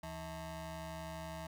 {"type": "ring-modulated tone", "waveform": "25% pulse", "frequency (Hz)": 240, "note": "B3", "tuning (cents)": -49, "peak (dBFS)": -36, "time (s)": [0.03, 1.47], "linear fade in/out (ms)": 5, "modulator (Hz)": 406, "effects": []}